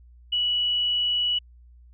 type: tone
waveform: sine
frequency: 2940 Hz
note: F#7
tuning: 12 cents flat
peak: -21 dBFS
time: 0.32-1.39 s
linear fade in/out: 10 ms
effects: added 60 Hz sine -48 dBFS peak until 1.93 s